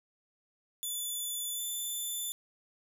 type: tone with pitch glide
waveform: 5% pulse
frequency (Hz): 3484 to 3518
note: A7 to A7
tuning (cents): -18 to -1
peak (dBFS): -27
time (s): 0.83-2.32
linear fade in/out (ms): 0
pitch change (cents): +17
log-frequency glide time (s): 1.54-1.62
effects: 10-bit